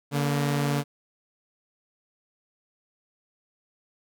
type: tone pair together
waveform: sawtooth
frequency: 143.55 / 233.1 Hz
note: D3 / A#3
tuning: -39 / 0 cents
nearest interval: minor sixth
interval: 839 cents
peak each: -20 / -27 dBFS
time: 0.11-0.84 s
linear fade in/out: 50 ms
effects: none